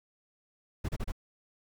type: noise bursts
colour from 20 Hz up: brown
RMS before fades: -32 dBFS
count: 4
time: 0.84-1.121 s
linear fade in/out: 10 ms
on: 47 ms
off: 31 ms
effects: none